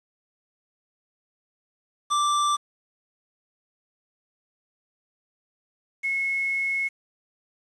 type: tone pair in turn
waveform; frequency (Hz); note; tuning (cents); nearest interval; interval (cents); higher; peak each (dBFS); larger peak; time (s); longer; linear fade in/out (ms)
square / sine; 1174.7 / 2181; D6 / C#7; 0 / -29; major seventh; 1071; second; -21 / -23; first; 2.1-2.57 / 6.03-6.89; second; 20
effects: resampled to 22050 Hz + 8-bit